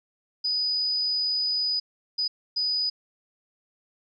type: tone bursts at uneven times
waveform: sine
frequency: 4971 Hz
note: D#8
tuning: 2 cents flat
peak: -23 dBFS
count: 3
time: 0.44-1.8 / 2.18-2.28 / 2.56-2.9 s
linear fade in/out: 10 ms
effects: none